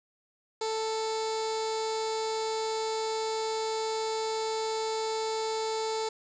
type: tone with notch filter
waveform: 15% pulse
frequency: 441.5 Hz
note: A4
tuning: 6 cents sharp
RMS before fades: -31 dBFS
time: 0.61-6.09 s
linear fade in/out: 5 ms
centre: 1600 Hz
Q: 0.74
effects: resampled to 16000 Hz + 8-bit